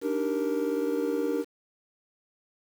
triangle chord, Eb major seventh, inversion third, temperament just, 291.7 / 311.1 / 388.9 / 466.7 Hz, D4 / Eb4 / G4 / Bb4, -12 / 0 / -14 / +2 cents, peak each -28 / -32 / -30 / -27 dBFS, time 0.01-1.45 s, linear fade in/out 50 ms, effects tanh soft clip ceiling -14 dBFS + 8-bit

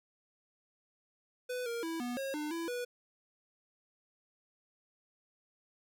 square tone with pitch steps, 498.5 / 467.7 / 328.6 / 244 / 542 / 300.7 / 333.5 / 488.7 Hz, B4 / A#4 / E4 / B3 / C#5 / D4 / E4 / B4, +16 / +6 / -5 / -21 / -39 / +41 / +20 / -18 cents, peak -36 dBFS, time 1.49-2.85 s, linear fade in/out 10 ms, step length 170 ms, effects none

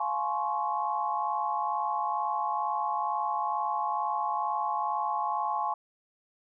sine chord, Db major seventh, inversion first, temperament equal with one note detuned, 698.5 / 845.6 / 1046.5 / 1108.7 Hz, F5 / Ab5 / C6 / Db6, 0 / +31 / 0 / 0 cents, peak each -36 / -30 / -34 / -33 dBFS, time 0-5.74 s, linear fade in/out 5 ms, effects none

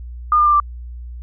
sine tone with pitch steps, 1216 / 1202.7 / 1189.6 / 1176.6 Hz, D#6 / D6 / D6 / D6, -40 / +41 / +22 / +3 cents, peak -10 dBFS, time 0.32-0.6 s, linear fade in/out 2 ms, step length 70 ms, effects added 60 Hz sine -29 dBFS peak until 1.22 s

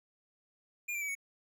square tone with pitch steps, 2416 / 2351 / 2288 / 2227 Hz, D7 / D7 / D7 / C#7, +48 / +1 / -46 / +7 cents, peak -35 dBFS, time 0.88-1.152 s, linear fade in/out 10 ms, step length 68 ms, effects none

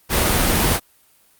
pink noise, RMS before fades -17 dBFS, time 0.09-0.8 s, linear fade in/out 50 ms, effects white hiss -56 dBFS RMS until 1.39 s + Opus 32 kbps

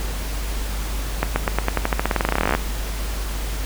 accelerating click train, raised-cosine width 0.5 ms, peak -3 dBFS, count 27, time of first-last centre 1.23-2.55 s, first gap 130 ms, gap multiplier 0.91, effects added 50 Hz sine -24 dBFS peak until 3.65 s + pink hiss -32 dBFS RMS until 3.65 s

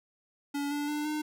square tone with pitch steps, 285.1 / 291.1 / 297.2 / 303.5 Hz, C#4 / D4 / D4 / D#4, +49 / -15 / +21 / -43 cents, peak -31 dBFS, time 0.54-1.22 s, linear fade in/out 10 ms, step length 170 ms, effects none

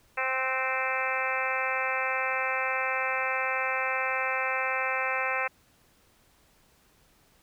harmonic tone with a mistuned harmonic, 261.6 Hz, C4, in tune, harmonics 2 / 3 / 4 / 5 / 6 / 7 / 8 / 9 / 10, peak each -35 / -35 / -35 / -35 / -35 / -35 / -35 / -35 / -35 dBFS, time 0.17-5.48 s, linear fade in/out 10 ms, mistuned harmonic 6, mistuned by -26 cents, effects pink hiss -63 dBFS RMS until 7.42 s

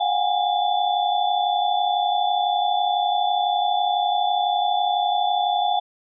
sine tone cluster, 716 / 748 / 814 / 3475 Hz, F5 / F#5 / G#5 / A7, +43 / +19 / -35 / -22 cents, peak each -22 / -27 / -22 / -29 dBFS, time 0-5.8 s, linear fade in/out 10 ms, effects none

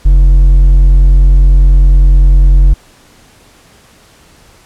triangle tone with hard clipping, 45.02 Hz, F#1, 47 cents flat, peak -3 dBFS, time 0.05-2.74 s, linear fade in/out 10 ms, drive 7 dB, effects pink hiss -43 dBFS RMS until 4.65 s + low-pass 11000 Hz 12 dB/octave

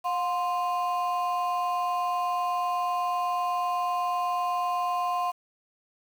triangle ring-modulated tone, 880 Hz, A5, in tune, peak -20 dBFS, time 0.04-5.32 s, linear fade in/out 20 ms, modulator 164 Hz, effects 8-bit

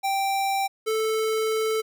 square tone pair in turn, 783 / 439.4 Hz, G5 / A4, -2 / -2 cents, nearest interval minor seventh, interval 1000 cents, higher first, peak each -23 dBFS, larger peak neither, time 0.03-0.68 / 0.86-1.82 s, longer second, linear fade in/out 20 ms, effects none

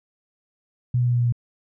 sine tone with pitch steps, 123.47 / 122.69 / 121.91 / 121.14 / 120.37 / 119.61 Hz, B2 / B2 / B2 / B2 / B2 / A#2, 0 / -11 / -22 / -33 / -44 / +45 cents, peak -17 dBFS, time 0.94-1.324 s, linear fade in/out 5 ms, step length 64 ms, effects none

